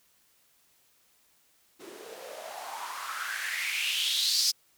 blue noise with band-pass filter sweep, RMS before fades -32 dBFS, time 1.79-4.52 s, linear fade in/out 20 ms, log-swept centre 330 to 5200 Hz, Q 5.2, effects white hiss -66 dBFS RMS until 4.77 s

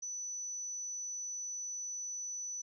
sine tone, 5970 Hz, F#8, 15 cents sharp, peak -38 dBFS, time 0.02-2.62 s, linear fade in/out 10 ms, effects none

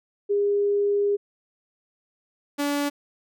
sine / sawtooth tone pair in turn, 406.4 / 287.4 Hz, G#4 / D4, -38 / -37 cents, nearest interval tritone, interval 599 cents, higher first, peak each -19 dBFS, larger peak neither, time 0.29-1.17 / 2.58-2.9 s, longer first, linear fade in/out 20 ms, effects none

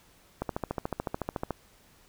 click train, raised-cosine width 1 ms, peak -16 dBFS, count 16, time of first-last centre 0.42-1.507 s, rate 13.8 Hz, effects pink hiss -60 dBFS RMS until 2.08 s

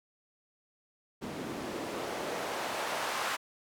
white noise with band-pass filter sweep, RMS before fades -36 dBFS, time 1.21-3.37 s, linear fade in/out 20 ms, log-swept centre 220 to 1100 Hz, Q 1, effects none

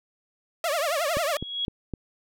sawtooth tone with vibrato, 622.3 Hz, D#5, in tune, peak -20 dBFS, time 0.64-1.37 s, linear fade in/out 2 ms, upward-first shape triangle, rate 11 Hz, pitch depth 240 cents each way
sine tone with exponential growth, 3322 Hz, G#7, in tune, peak -23 dBFS, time 1.05-1.65 s, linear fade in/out 0 ms, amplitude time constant 130 ms
click train, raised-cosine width 3 ms, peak -18 dBFS, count 4, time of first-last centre 1.17-1.937 s, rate 3.91 Hz
effects none

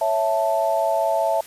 sine chord, A major, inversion first, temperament equal, 554.4 / 659.3 / 880 Hz, C#5 / E5 / A5, 0 / 0 / 0 cents, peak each -25 / -20 / -23 dBFS, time 0.01-1.41 s, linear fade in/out 5 ms, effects white hiss -43 dBFS RMS until 1.46 s + resampled to 32000 Hz

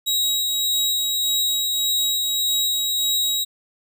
sawtooth tone with tremolo, 3824 Hz, A#7, 43 cents sharp, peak -15 dBFS, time 0.06-3.45 s, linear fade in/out 20 ms, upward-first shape sine, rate 1.7 Hz, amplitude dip 25%, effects none

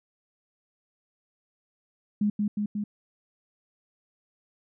sine tone with echo, 207.7 Hz, G#3, in tune, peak -21 dBFS, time 2.21-2.3 s, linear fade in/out 5 ms, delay 180 ms, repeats 3, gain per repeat -2 dB, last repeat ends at 2.84 s, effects none

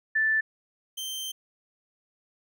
sine / sawtooth tone pair in turn, 1760 / 3126 Hz, A6 / G7, 0 / -6 cents, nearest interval minor seventh, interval 994 cents, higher second, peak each -21 / -29 dBFS, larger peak first, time 0.15-0.41 / 0.97-1.32 s, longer second, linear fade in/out 10 ms, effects none

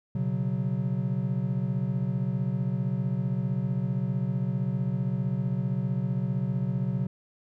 triangle chord, B suspended second, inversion none, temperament just, 123.47 / 138.9 / 185.21 Hz, B2 / C#3 / F#3, 0 / +4 / +2 cents, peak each -28 dBFS, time 0.15-7.07 s, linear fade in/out 5 ms, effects none

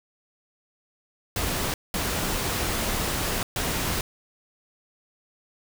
pink noise bursts at uneven times, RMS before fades -27 dBFS, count 3, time 1.36-1.74 / 1.94-3.43 / 3.56-4.01 s, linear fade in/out 2 ms, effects none

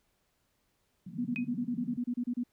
white band-pass noise, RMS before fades -43 dBFS, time 1.06-1.97 s, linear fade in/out 5 ms, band 150 to 210 Hz, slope 48 dB/octave
sine tone bursts, 243.2 Hz, B3, 26 cents flat, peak -29 dBFS, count 13, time 1.18-2.437 s, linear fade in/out 10 ms, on 69 ms, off 30 ms
sine tone with exponential decay, 2510 Hz, D#7, 15 cents sharp, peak -30 dBFS, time 1.36-1.48 s, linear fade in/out 0 ms, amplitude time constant 24 ms
effects pink hiss -75 dBFS RMS until 2.52 s

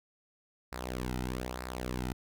sawtooth tone with flanger, 62.6 Hz, B1, 24 cents sharp, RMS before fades -37 dBFS, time 0.72-2.13 s, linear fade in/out 5 ms, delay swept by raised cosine 0.31 to 1.81 ms, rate 1.1 Hz, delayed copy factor -0.7, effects none

